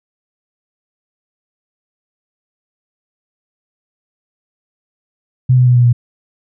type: tone with pitch steps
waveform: sine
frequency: 127.5 / 125.67 / 123.87 / 122.09 / 120.34 Hz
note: C3 / B2 / B2 / B2 / B2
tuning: -44 / +31 / +6 / -19 / -44 cents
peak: -6 dBFS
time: 5.49-5.93 s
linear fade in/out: 10 ms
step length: 88 ms
effects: none